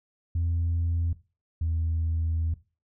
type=tone pair in turn; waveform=sine; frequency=84.3 / 81.48 Hz; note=E2 / E2; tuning=+39 / -20 cents; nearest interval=minor second; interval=59 cents; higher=first; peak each=-22 / -23 dBFS; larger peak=first; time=0.35-1.13 / 1.61-2.54 s; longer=second; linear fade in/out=5 ms; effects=noise-tail reverb RT60 0.3 s tail -17 dB re dry + tanh soft clip ceiling -21 dBFS